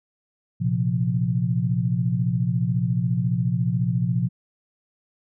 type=chord; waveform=sine; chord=Bb suspended second; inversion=none; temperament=equal; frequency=116.54 / 130.81 / 174.61 Hz; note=Bb2 / C3 / F3; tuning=0 / 0 / 0 cents; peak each=-24 / -24 / -24 dBFS; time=0.6-4.29 s; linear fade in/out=20 ms; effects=none